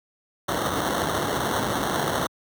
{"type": "noise with sample-and-hold", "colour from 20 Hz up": "white", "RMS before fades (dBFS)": -25, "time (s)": [0.48, 2.27], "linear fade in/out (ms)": 10, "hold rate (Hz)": 2450, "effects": ["high-pass 80 Hz 12 dB/octave"]}